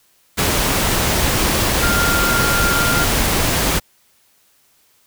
sine tone in noise, 1396.9 Hz, F6, in tune, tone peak -18 dBFS, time 1.82-3.05 s, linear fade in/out 20 ms, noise pink, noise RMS -17 dBFS, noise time 0.37-3.8 s, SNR -4 dB, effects white hiss -57 dBFS RMS until 5.06 s

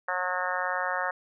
harmonic tone, 181.9 Hz, F#3, 29 cents flat, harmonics 3 / 4 / 5 / 6 / 7 / 8 / 9 / 10, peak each -35 / -35 / -35 / -35 / -35 / -35 / -35 / -35 dBFS, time 0.08-1.11 s, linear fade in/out 5 ms, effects none

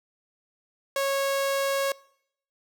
sawtooth tone, 550 Hz, C#5, 14 cents flat, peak -20 dBFS, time 0.96-1.92 s, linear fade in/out 2 ms, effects noise-tail reverb RT60 0.7 s tail -23 dB re dry

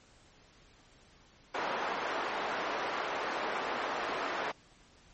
white band-pass noise, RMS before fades -35 dBFS, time 1.54-4.52 s, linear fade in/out 10 ms, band 390 to 1300 Hz, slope 12 dB/octave, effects pink hiss -61 dBFS RMS until 5.13 s + MP3 32 kbps

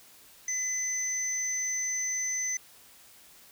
sine tone pair together, 2019 / 6101 Hz, B6 / G8, +38 / -48 cents, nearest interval octave + perfect fifth, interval 1914 cents, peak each -36 / -29 dBFS, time 0.48-2.57 s, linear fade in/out 2 ms, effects white hiss -55 dBFS RMS until 3.51 s

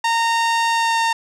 sawtooth tone with pitch glide, 921 to 914.6 Hz, A#5 to A#5, -21 to -33 cents, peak -12 dBFS, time 0.04-1.13 s, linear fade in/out 5 ms, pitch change -12 cents, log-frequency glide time 0.7-0.98 s, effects low-pass 7000 Hz 12 dB/octave

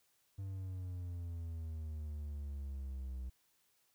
triangle exponential sweep, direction down, 98 to 62.6 Hz, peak -38 dBFS, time 0.38-3.3 s, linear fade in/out 10 ms, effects white hiss -75 dBFS RMS until 3.94 s

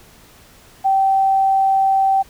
sine tone, 775 Hz, G5, 20 cents flat, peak -12 dBFS, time 0.84-2.23 s, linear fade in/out 20 ms, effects pink hiss -47 dBFS RMS until 2.29 s

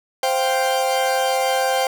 40% pulse chord, C suspended fourth, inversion none, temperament equal, 523.3 / 698.5 / 784 Hz, C5 / F5 / G5, 0 / 0 / 0 cents, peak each -20 / -25 / -20 dBFS, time 0.23-1.87 s, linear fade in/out 2 ms, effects none

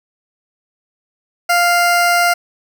20% pulse tone, 698.5 Hz, F5, in tune, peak -6 dBFS, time 1.49-2.34 s, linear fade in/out 10 ms, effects none

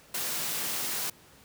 white high-pass noise, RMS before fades -32 dBFS, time 0.14-1.1 s, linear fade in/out 5 ms, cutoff 110 Hz, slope 96 dB/octave, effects pink hiss -56 dBFS RMS until 1.44 s + high-pass 60 Hz 12 dB/octave

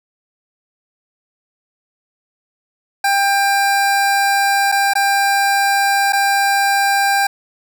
25% pulse tone with dropouts, 795 Hz, G5, 24 cents sharp, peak -9 dBFS, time 3.04-7.27 s, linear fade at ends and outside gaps 5 ms, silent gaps 4.718-4.722 / 4.936-4.953 / 6.124-6.131 s, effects none

